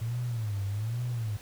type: tone with vibrato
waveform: triangle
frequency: 110 Hz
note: A2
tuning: in tune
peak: -25 dBFS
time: 0.01-1.37 s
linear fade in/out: 10 ms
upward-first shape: sine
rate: 1.2 Hz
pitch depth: 190 cents each way
effects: tanh soft clip ceiling -27 dBFS + pink hiss -50 dBFS RMS until 1.41 s